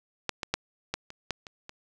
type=clicks; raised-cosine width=0.2 ms; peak=-10 / -14 / -8 / -12 / -25 / -12 / -25 / -24 dBFS; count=8; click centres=0.293 / 0.432 / 0.54 / 0.94 / 1.104 / 1.307 / 1.468 / 1.694 s; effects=none